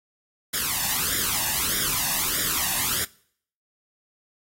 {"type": "noise with flanger", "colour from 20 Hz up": "white", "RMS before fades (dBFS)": -25, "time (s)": [0.53, 3.05], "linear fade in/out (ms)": 10, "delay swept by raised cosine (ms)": [0.56, 1.13], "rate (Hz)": 1.6, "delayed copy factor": 0.8, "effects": ["noise-tail reverb RT60 0.6 s tail -23 dB re dry", "AAC 48 kbps"]}